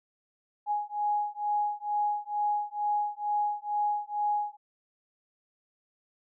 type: beating tone pair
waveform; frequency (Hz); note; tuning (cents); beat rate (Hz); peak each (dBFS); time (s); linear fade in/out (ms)
sine; 830.6 / 832.8; G#5 / G#5; 0 / +5; 2.2; -30; 0.66-4.57; 50
effects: none